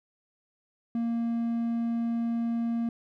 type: tone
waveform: triangle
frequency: 232.4 Hz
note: A#3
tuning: 5 cents flat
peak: -24 dBFS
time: 0.95-2.89 s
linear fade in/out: 2 ms
effects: none